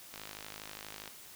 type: click train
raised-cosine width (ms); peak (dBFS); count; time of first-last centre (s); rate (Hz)
0.2; -26; 50; 0.14-1.077; 52.3
effects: white hiss -52 dBFS RMS until 1.35 s